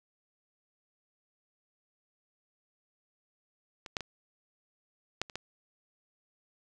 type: clicks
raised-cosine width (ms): 0.2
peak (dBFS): -25 / -14 / -21 / -13 / -29 / -19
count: 6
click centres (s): 3.862 / 3.968 / 4.007 / 5.216 / 5.298 / 5.356
effects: none